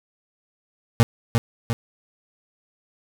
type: tone with echo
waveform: 35% pulse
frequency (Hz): 116.54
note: A#2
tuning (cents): 0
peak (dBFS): -9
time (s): 1-1.03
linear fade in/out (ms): 0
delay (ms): 350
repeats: 2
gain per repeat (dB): -5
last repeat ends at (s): 1.73
effects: none